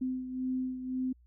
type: beating tone pair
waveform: sine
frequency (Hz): 256.6 / 258.5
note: C4 / C4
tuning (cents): -34 / -21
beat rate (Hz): 1.9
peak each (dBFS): -32 / -39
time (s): 0.01-1.13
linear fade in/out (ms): 10
effects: added 60 Hz sine -58 dBFS peak until 1.26 s